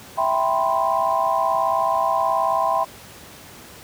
sine chord, C major seventh, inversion first, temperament equal, 659.3 / 784 / 987.8 / 1046.5 Hz, E5 / G5 / B5 / C6, 0 / 0 / 0 / 0 cents, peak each -23 dBFS, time 0.17-2.85 s, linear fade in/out 20 ms, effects pink hiss -42 dBFS RMS until 3.83 s + high-pass 80 Hz 12 dB/octave

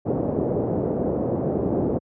white low-pass noise, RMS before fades -23 dBFS, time 0.05-1.99 s, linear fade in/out 20 ms, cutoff 540 Hz, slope 24 dB/octave, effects high-pass 100 Hz 12 dB/octave

